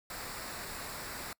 pink noise with comb filter, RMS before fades -42 dBFS, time 0.1-1.33 s, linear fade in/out 2 ms, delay 0.32 ms, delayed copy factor -0.55, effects noise-tail reverb RT60 0.1 s tail -26 dB re dry

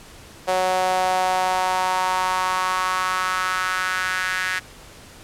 sawtooth tone with high-pass filter sweep, 185 Hz, F#3, in tune, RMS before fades -22 dBFS, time 0.47-4.6 s, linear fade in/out 20 ms, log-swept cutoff 620 to 1700 Hz, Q 3.7, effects pink hiss -44 dBFS RMS until 5.23 s + low-pass 11000 Hz 12 dB/octave

